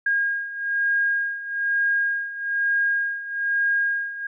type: beating tone pair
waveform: sine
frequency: 1625 / 1626.1 Hz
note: G#6 / G#6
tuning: -38 / -37 cents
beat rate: 1.1 Hz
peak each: -26 / -22 dBFS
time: 0.06-4.27 s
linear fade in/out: 5 ms
effects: none